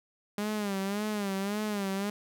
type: tone with vibrato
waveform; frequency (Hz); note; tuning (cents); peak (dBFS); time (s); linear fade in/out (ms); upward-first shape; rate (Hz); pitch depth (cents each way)
sawtooth; 203; G#3; -39; -26; 0.38-2.1; 2; sine; 1.8; 91
effects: none